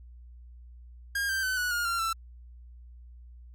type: tone with pitch steps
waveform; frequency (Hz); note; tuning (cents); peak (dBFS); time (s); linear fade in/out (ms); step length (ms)
45% pulse; 1620 / 1568.4 / 1518.5 / 1470.2 / 1423.4 / 1378.1 / 1334.2; G#6 / G6 / F#6 / F#6 / F6 / F6 / E6; -43 / 0 / +44 / -11 / +33 / -23 / +20; -27; 1.15-2.13; 5; 140
effects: added 60 Hz sine -46 dBFS peak until 3.54 s + Opus 48 kbps